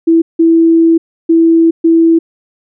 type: tone bursts at uneven times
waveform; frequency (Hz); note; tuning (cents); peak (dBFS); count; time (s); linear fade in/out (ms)
sine; 329.6; E4; 0; -4; 4; 0.07-0.22 / 0.39-0.98 / 1.29-1.71 / 1.84-2.19; 10
effects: none